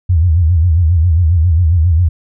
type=tone with vibrato; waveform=sine; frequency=84 Hz; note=E2; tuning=33 cents sharp; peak=-7 dBFS; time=0.09-2.09 s; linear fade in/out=10 ms; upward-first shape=sine; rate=7.4 Hz; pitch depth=150 cents each way; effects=none